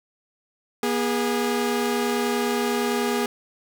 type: tone pair together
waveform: sawtooth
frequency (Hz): 241 / 411.4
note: B3 / G#4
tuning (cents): -42 / -16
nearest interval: major sixth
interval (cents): 926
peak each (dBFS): -21 / -20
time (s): 0.83-3.26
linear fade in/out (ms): 2
effects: none